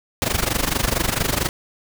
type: noise with amplitude modulation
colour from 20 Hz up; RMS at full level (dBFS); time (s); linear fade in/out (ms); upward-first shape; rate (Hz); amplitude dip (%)
pink; -18; 0.22-1.49; 0; sine; 24.4; 85
effects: none